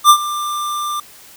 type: tone with ADSR envelope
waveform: square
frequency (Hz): 1188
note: D6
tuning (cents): +20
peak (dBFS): -3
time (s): 0.04-1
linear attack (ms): 56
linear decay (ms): 74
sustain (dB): -17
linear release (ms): 4
effects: white hiss -42 dBFS RMS until 1.36 s